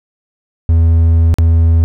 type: tone with dropouts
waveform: triangle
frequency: 82.41 Hz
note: E2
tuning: in tune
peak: -4 dBFS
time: 0.69-1.84 s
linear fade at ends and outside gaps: 0 ms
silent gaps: 1.341-1.385 s
effects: none